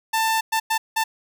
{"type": "tone bursts at uneven times", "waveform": "sawtooth", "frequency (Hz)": 890, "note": "A5", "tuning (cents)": 20, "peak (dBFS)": -15, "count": 4, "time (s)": [[0.13, 0.41], [0.52, 0.6], [0.7, 0.78], [0.96, 1.04]], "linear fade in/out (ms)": 10, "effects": ["9-bit"]}